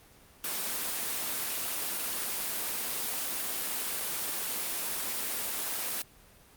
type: high-pass noise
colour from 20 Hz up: white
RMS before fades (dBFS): -33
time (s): 0.44-6.02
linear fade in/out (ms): 2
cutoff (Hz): 190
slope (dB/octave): 24
effects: pink hiss -57 dBFS RMS until 6.56 s + Opus 24 kbps